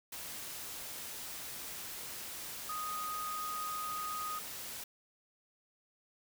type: tone in noise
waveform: sine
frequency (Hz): 1244.5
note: D#6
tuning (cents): 0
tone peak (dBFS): -37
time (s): 2.69-4.39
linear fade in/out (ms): 5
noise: white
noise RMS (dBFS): -44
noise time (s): 0.12-4.84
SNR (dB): +4
effects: none